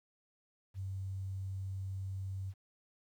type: tone with quantisation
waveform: sine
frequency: 95.8 Hz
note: G2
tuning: 39 cents flat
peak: -37 dBFS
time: 0.74-2.54 s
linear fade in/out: 50 ms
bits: 11
effects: none